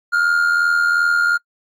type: tone with amplitude modulation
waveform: triangle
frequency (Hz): 1411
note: F6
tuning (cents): +17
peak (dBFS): -9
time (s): 0.12-1.38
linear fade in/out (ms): 20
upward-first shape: sine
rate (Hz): 82.7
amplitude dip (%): 55
effects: noise-tail reverb RT60 0.1 s tail -26 dB re dry + AAC 64 kbps